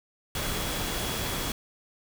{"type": "tone in noise", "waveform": "sine", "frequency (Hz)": 3354, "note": "G#7", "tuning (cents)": 16, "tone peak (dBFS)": -40, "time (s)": [0.35, 1.52], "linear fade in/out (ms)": 2, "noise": "pink", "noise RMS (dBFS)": -31, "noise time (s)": [0.35, 1.52], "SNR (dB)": -12, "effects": []}